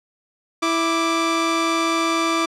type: tone pair together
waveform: sawtooth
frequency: 329.6 / 1175.7 Hz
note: E4 / D6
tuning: 0 / +2 cents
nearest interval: octave + minor seventh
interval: 2202 cents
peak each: -17 dBFS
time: 0.62-2.46 s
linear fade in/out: 10 ms
effects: low-pass 7000 Hz 12 dB/octave